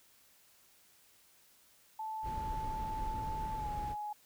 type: tone with pitch glide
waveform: sine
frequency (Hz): 875 to 838.4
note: A5 to G#5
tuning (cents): -10 to +16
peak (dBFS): -37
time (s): 1.99-4.13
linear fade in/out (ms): 5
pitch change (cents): -74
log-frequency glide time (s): 3.57-3.68
type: noise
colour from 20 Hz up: brown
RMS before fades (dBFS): -41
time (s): 2.22-3.96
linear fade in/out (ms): 50
effects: white hiss -65 dBFS RMS until 4.25 s